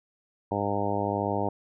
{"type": "harmonic tone", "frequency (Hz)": 101.5, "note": "G#2", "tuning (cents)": -39, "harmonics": [1, 2, 3, 4, 5, 6, 7, 8, 9], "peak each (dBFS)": [-34, -34, -34, -34, -34, -34, -34, -34, -34], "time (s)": [0.51, 1.49], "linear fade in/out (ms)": 5, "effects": []}